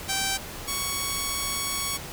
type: tone pair in turn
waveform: 5% pulse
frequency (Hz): 778 / 1114.3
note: G5 / C#6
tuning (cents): -13 / +9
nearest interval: tritone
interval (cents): 622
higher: second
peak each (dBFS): -13 / -15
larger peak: first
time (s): 0.08-0.38 / 0.67-1.98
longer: second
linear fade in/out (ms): 20
effects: pink hiss -38 dBFS RMS until 2.12 s